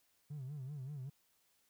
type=tone with vibrato; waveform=triangle; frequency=138.59 Hz; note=C#3; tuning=in tune; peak=-39 dBFS; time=0.3-1.1 s; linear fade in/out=10 ms; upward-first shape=sine; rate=5.2 Hz; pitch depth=150 cents each way; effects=tanh soft clip ceiling -38 dBFS + white hiss -75 dBFS RMS until 1.69 s